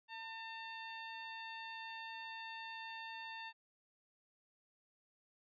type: tone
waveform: 15% pulse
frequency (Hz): 901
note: A5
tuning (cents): +41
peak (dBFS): -39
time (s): 0.08-3.53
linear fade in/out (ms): 50
effects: resampled to 11025 Hz